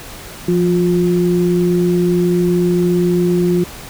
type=tone pair together; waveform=sine; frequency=174.61 / 354.8 Hz; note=F3 / F4; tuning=0 / +27 cents; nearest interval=octave; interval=1227 cents; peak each=-14 dBFS; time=0.48-3.64 s; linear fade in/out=5 ms; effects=pink hiss -33 dBFS RMS until 3.89 s